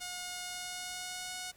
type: tone with pitch glide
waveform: 5% pulse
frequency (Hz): 721 to 731.5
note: F#5 to F#5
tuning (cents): -45 to -20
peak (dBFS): -27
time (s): 0-1.52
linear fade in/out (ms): 20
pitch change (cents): +25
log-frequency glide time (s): 0.45-1.36
effects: pink hiss -62 dBFS RMS until 1.56 s